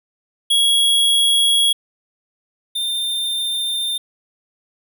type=tone pair in turn; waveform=square; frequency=3322 / 3607 Hz; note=G#7 / A7; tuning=0 / +42 cents; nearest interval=minor second; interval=142 cents; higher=second; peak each=-13 / -20 dBFS; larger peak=first; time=0.5-1.73 / 2.75-3.98 s; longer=neither; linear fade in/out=10 ms; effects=none